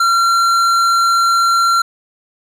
sine tone with tanh clipping, 1368 Hz, F6, 36 cents flat, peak -12 dBFS, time 0-1.82 s, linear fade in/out 5 ms, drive 14 dB, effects none

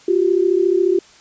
sine tone pair together, 352.5 / 386.7 Hz, F4 / G4, +16 / -24 cents, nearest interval major second, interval 160 cents, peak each -15 / -16 dBFS, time 0.08-0.99 s, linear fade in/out 5 ms, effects white hiss -47 dBFS RMS until 1.2 s + resampled to 16000 Hz

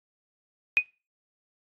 sine tone with exponential decay, 2489 Hz, D#7, in tune, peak -13 dBFS, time 0.77-0.86 s, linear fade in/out 0 ms, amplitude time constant 19 ms, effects noise-tail reverb RT60 0.3 s tail -22 dB re dry + AAC 32 kbps

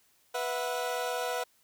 30% pulse chord, B suspended fourth, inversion none, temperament equal with one note detuned, 493.9 / 659.3 / 734 Hz, B4 / E5 / F#5, 0 / 0 / -14 cents, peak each -31 / -34 / -33 dBFS, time 0.34-1.44 s, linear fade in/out 10 ms, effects white hiss -67 dBFS RMS until 1.63 s

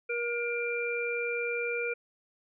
harmonic tone, 474.8 Hz, A#4, 32 cents sharp, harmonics 1 / 3 / 5, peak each -32 / -37 / -33 dBFS, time 0.09-1.94 s, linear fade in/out 10 ms, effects none

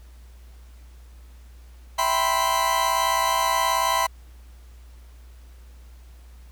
40% pulse chord, C major seventh, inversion first, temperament equal, 659.3 / 784 / 987.8 / 1046.5 Hz, E5 / G5 / B5 / C6, 0 / 0 / 0 / 0 cents, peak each -28 / -28 / -22 / -24 dBFS, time 1.98-4.07 s, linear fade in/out 10 ms, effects added 60 Hz sine -43 dBFS peak until 6.51 s + pink hiss -58 dBFS RMS until 6.51 s

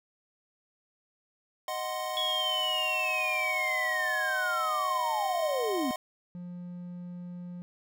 square chord, C diminished, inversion first, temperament equal, 622.3 / 740 / 1046.5 Hz, Eb5 / Gb5 / C6, 0 / 0 / 0 cents, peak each -37 dBFS, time 1.68-5.96 s, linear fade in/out 2 ms
sine linear sweep, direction down, 3363 to 236 Hz, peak -28 dBFS, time 2.17-5.91 s, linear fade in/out 0 ms
triangle tone, 176.9 Hz, F3, 23 cents sharp, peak -36 dBFS, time 6.35-7.62 s, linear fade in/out 0 ms
effects none

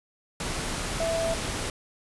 sine tone in noise, 660 Hz, E5, 2 cents sharp, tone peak -25 dBFS, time 1-1.34 s, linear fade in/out 2 ms, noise pink, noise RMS -31 dBFS, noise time 0.4-1.7 s, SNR +3 dB, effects resampled to 24000 Hz

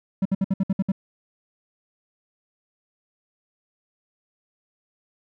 triangle tone bursts, 192.5 Hz, G3, 31 cents flat, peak -16 dBFS, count 8, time 0.22-0.919 s, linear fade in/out 5 ms, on 34 ms, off 61 ms, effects none

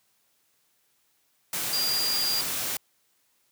sine tone in noise, 4792 Hz, D8, 34 cents sharp, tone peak -25 dBFS, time 1.73-2.41 s, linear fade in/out 2 ms, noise white, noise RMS -30 dBFS, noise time 1.53-2.77 s, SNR +2 dB, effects white hiss -69 dBFS RMS until 3.51 s + high-pass 80 Hz 12 dB/octave

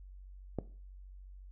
click, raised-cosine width 2 ms, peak -20 dBFS, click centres 0.587 s, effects noise-tail reverb RT60 0.4 s tail -17 dB re dry + added 47 Hz sine -48 dBFS peak until 1.51 s

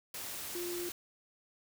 sine tone in noise, 350.4 Hz, F4, 6 cents sharp, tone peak -37 dBFS, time 0.55-0.89 s, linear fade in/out 2 ms, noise white, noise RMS -42 dBFS, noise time 0.14-0.92 s, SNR +2 dB, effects none

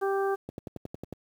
harmonic tone, 392 Hz, G4, in tune, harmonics 1 / 2 / 3 / 4, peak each -26 / -32 / -36 / -38 dBFS, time 0.01-0.36 s, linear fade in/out 20 ms
click train, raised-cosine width 2 ms, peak -23 dBFS, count 8, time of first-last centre 0.49-1.126 s, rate 11 Hz
effects high-pass 80 Hz 12 dB/octave + 9-bit

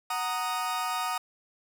40% pulse chord, D# minor, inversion first, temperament equal, 740 / 932.3 / 1244.5 Hz, F#5 / A#5 / D#6, 0 / 0 / 0 cents, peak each -33 / -33 / -31 dBFS, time 0.1-1.18 s, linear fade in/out 5 ms, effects none

